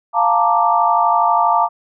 sine chord, Bb major seventh, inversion second, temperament equal, 698.5 / 880 / 932.3 / 1174.7 Hz, F5 / A5 / Bb5 / D6, 0 / 0 / 0 / 0 cents, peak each -17 dBFS, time 0.13-1.69 s, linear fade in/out 50 ms, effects none

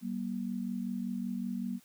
sine tone pair together, 192.3 / 237.6 Hz, G3 / A#3, -33 / +33 cents, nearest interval major third, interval 366 cents, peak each -36 / -35 dBFS, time 0.01-1.8 s, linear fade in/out 50 ms, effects white hiss -63 dBFS RMS until 1.84 s + high-pass 80 Hz 12 dB/octave

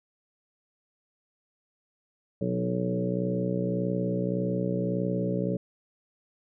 harmonic tone with a mistuned harmonic, 61.74 Hz, B1, in tune, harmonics 2 / 3 / 4 / 5 / 6 / 7 / 8 / 9, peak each -33 / -29 / -38 / -35 / -41 / -33 / -43 / -34 dBFS, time 2.41-5.57 s, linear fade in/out 5 ms, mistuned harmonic 3, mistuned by -25 cents, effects none

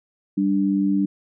sine tone pair together, 196.34 / 293.7 Hz, G3 / D4, +3 / 0 cents, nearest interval perfect fifth, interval 697 cents, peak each -20 dBFS, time 0.37-1.06 s, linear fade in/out 10 ms, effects none

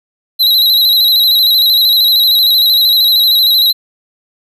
square tone with vibrato, 3951 Hz, B7, in tune, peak -7 dBFS, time 0.39-3.73 s, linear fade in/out 20 ms, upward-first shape square, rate 13 Hz, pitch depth 50 cents each way, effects none

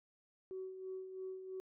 sine tone with tremolo, 376.4 Hz, F#4, 30 cents sharp, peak -40 dBFS, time 0.51-1.6 s, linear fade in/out 0 ms, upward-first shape sine, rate 3 Hz, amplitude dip 55%, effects tanh soft clip ceiling -36 dBFS

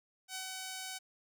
5% pulse tone with ADSR envelope, 755 Hz, F#5, 35 cents sharp, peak -27 dBFS, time 0.28-0.99 s, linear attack 69 ms, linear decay 110 ms, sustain -2 dB, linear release 19 ms, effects none

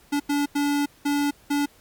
square tone bursts at uneven times, 287.8 Hz, D4, 35 cents flat, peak -21 dBFS, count 5, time 0.12-0.2 / 0.29-0.46 / 0.55-0.86 / 1.05-1.31 / 1.5-1.66 s, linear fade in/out 10 ms, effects pink hiss -55 dBFS RMS until 1.8 s + MP3 96 kbps

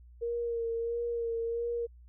sine tone with vibrato, 466.2 Hz, A#4, in tune, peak -30 dBFS, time 0.21-1.87 s, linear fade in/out 20 ms, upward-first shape sine, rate 1.5 Hz, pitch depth 26 cents each way, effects added 60 Hz sine -51 dBFS peak until 2.08 s

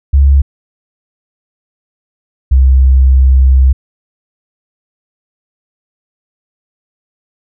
sine tone pair in turn, 69.3 / 65.56 Hz, C#2 / C2, 0 / +4 cents, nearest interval minor second, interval 96 cents, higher first, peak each -3 dBFS, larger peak neither, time 0.13-0.42 / 2.51-3.73 s, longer second, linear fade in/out 10 ms, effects none

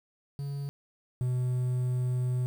triangle tone pair in turn, 140.8 / 125.44 Hz, C#3 / B2, +27 / +27 cents, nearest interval major second, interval 200 cents, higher first, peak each -30 / -24 dBFS, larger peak second, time 0.39-0.69 / 1.21-2.46 s, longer second, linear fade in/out 0 ms, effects 9-bit

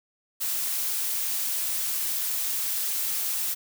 blue noise, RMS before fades -28 dBFS, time 0.4-3.55 s, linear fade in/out 20 ms, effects none

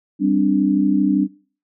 sine chord, G suspended fourth, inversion none, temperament just, 196 / 261.3 / 294 Hz, G3 / C4 / D4, 0 / -2 / +2 cents, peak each -19 / -20 / -16 dBFS, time 0.19-1.28 s, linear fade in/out 50 ms, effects noise-tail reverb RT60 0.4 s tail -21 dB re dry

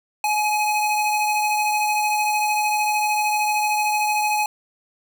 square tone pair together, 844.4 / 2520 Hz, G#5 / D#7, +29 / +21 cents, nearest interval octave + perfect fifth, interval 1892 cents, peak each -20 / -27 dBFS, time 0.24-4.46 s, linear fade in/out 2 ms, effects none

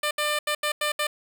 10% pulse tone bursts at uneven times, 597 Hz, D5, 28 cents sharp, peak -15 dBFS, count 6, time 0.03-0.11 / 0.18-0.39 / 0.47-0.55 / 0.63-0.72 / 0.81-0.92 / 0.99-1.07 s, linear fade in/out 5 ms, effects none

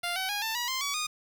10% pulse tone with pitch steps, 698.5 / 757.3 / 821.1 / 890.3 / 965.3 / 1046.6 / 1134.7 / 1230.3 Hz, F5 / F#5 / G#5 / A5 / B5 / C6 / C#6 / D#6, 0 / +40 / -20 / +20 / -40 / 0 / +40 / -20 cents, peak -21 dBFS, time 0.03-1.07 s, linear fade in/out 10 ms, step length 130 ms, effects 8-bit

